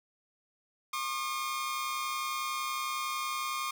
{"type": "tone pair together", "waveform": "sawtooth", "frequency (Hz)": [1080.1, 1211], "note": ["C#6", "D#6"], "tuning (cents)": [-45, -47], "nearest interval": "major second", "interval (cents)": 198, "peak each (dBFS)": [-32, -31], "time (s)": [0.93, 3.71], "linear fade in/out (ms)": 5, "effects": []}